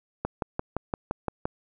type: click train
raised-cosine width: 1 ms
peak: -13 dBFS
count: 8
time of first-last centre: 0.25-1.455 s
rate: 5.81 Hz
effects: none